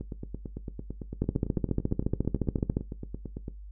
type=two click trains; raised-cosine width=3 ms; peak=-23 / -13 dBFS; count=32 / 23; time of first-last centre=0.01-3.481 / 1.22-2.769 s; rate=8.93 / 14.2 Hz; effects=noise-tail reverb RT60 0.2 s tail -17 dB re dry + added 50 Hz sine -41 dBFS peak until 3.71 s